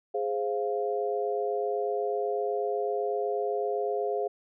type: chord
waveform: sine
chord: F minor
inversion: first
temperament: equal with one note detuned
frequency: 415.3 / 523.3 / 695.6 Hz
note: Ab4 / C5 / F5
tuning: 0 / 0 / -7 cents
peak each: -29 / -33 / -32 dBFS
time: 0.14-4.28 s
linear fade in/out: 10 ms
effects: none